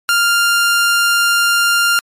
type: tone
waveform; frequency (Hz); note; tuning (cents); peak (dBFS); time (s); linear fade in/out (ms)
sawtooth; 1396.9; F6; 0; -7; 0.09-1.99; 0
effects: MP3 64 kbps